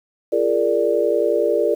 sine chord, Bb dominant seventh, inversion second, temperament equal with one note detuned, 344 / 415.3 / 466.2 / 587.3 Hz, F4 / Ab4 / Bb4 / D5, -26 / 0 / 0 / 0 cents, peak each -23 / -21 / -20 / -20 dBFS, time 0.32-1.75 s, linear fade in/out 10 ms, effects 8-bit

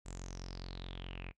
sawtooth tone with low-pass filter sweep, 44.83 Hz, F1, 46 cents sharp, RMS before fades -45 dBFS, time 0.05-1.32 s, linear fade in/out 20 ms, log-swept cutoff 7800 to 2400 Hz, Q 8.5, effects noise-tail reverb RT60 0.1 s tail -21 dB re dry

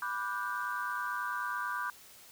sine chord, G major seventh, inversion first, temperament equal with one note detuned, 987.8 / 1174.7 / 1458.8 / 1568 Hz, B5 / D6 / F#6 / G6, 0 / 0 / -25 / 0 cents, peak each -38 / -37 / -39 / -38 dBFS, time 0.02-1.9 s, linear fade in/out 2 ms, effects tanh soft clip ceiling -23 dBFS + white hiss -55 dBFS RMS until 2.31 s

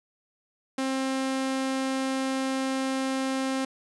sawtooth tone, 265.4 Hz, C4, 25 cents sharp, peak -22 dBFS, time 0.78-3.65 s, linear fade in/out 5 ms, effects resampled to 24000 Hz

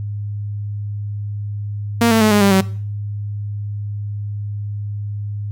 sawtooth tone with pitch steps, 233.1 / 224 / 215.2 / 206.8 / 198.75 / 190.98 Hz, A#3 / A3 / A3 / G#3 / G3 / G3, 0 / +31 / -38 / -7 / +24 / -45 cents, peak -7 dBFS, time 2.01-2.61 s, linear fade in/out 5 ms, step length 100 ms, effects noise-tail reverb RT60 0.5 s tail -19 dB re dry + added 103 Hz sine -22 dBFS peak until 5.51 s

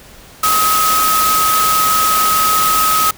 sine tone in noise, 1271 Hz, D#6, 36 cents sharp, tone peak -12 dBFS, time 0.43-3.11 s, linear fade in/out 5 ms, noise white, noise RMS -17 dBFS, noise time 0.43-3.11 s, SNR +2 dB, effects pink hiss -40 dBFS RMS until 3.17 s

